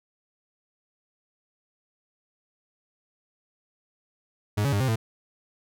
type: tone with pitch steps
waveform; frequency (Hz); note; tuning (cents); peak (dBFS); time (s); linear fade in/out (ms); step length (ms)
40% pulse; 104.1 / 140.4 / 101.1 / 131.5 / 111.8; G#2 / C#3 / G#2 / C3 / A2; +5 / +22 / -46 / +9 / +28; -21; 4.57-4.96; 10; 78
effects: none